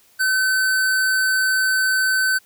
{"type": "tone", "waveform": "square", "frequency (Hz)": 1526, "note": "G6", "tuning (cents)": -47, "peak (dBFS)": -17, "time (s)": [0.19, 2.39], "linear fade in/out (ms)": 20, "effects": ["white hiss -55 dBFS RMS until 2.45 s"]}